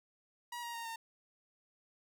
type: tone with pitch steps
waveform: sawtooth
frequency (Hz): 959 / 943.1 / 927.4 / 912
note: A#5 / A#5 / A#5 / A#5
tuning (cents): +49 / +20 / -9 / -38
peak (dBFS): -37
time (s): 0.52-0.96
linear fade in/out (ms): 5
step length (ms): 110
effects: none